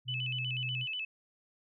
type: tone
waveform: sine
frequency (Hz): 126.1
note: B2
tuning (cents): +36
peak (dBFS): -36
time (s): 0.05-0.87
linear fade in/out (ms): 50
type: tone with vibrato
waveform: sine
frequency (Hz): 2794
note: F7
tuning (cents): 0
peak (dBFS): -34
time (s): 0.08-1.05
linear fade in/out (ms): 5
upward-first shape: square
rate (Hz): 8.2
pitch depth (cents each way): 120
effects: none